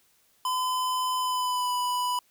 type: tone with pitch glide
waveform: square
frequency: 1015 to 990.1 Hz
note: B5 to B5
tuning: +47 to +4 cents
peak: -26 dBFS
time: 0.45-2.19 s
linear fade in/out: 2 ms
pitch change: -43 cents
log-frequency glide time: 1.18-1.72 s
effects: white hiss -65 dBFS RMS until 2.3 s